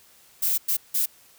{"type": "noise bursts at uneven times", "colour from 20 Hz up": "violet", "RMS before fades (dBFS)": -23, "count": 3, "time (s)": [[0.42, 0.58], [0.68, 0.77], [0.94, 1.06]], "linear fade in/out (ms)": 10, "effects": ["white hiss -55 dBFS RMS until 1.38 s"]}